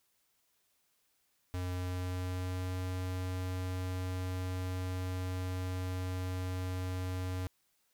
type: tone with pitch glide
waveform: square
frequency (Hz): 90.5 to 91.98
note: F#2 to F#2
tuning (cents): -38 to -10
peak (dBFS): -35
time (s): 1.54-7.47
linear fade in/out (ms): 0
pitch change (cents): +28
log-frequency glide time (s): 1.68-2.75
effects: white hiss -75 dBFS RMS until 7.93 s